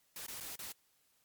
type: noise with dropouts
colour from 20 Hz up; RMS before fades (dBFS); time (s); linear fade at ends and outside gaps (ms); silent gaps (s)
white; -45; 0.16-0.72; 1; 0.264-0.282 / 0.402-0.408 / 0.556-0.591
effects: white hiss -73 dBFS RMS until 1.24 s + MP3 96 kbps